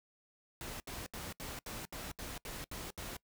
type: noise bursts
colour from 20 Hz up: pink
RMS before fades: -44 dBFS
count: 10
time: 0.61-3.167 s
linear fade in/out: 0 ms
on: 190 ms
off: 73 ms
effects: noise-tail reverb RT60 0.1 s tail -23 dB re dry